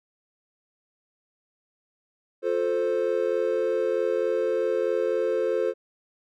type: chord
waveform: triangle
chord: F major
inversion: none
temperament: equal with one note detuned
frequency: 355.5 / 440 / 523.3 Hz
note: F4 / A4 / C5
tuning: +31 / 0 / 0 cents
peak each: -27 / -24 / -24 dBFS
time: 2.42-5.74 s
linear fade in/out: 50 ms
effects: none